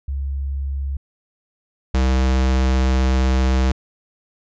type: tone pair in turn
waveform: sine / square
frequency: 68.7 / 64.84 Hz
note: C#2 / C2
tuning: -15 / -15 cents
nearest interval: minor second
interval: 100 cents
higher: first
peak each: -21 / -15 dBFS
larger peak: second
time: 0.08-0.97 / 1.94-3.72 s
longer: second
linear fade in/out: 5 ms
effects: resampled to 16000 Hz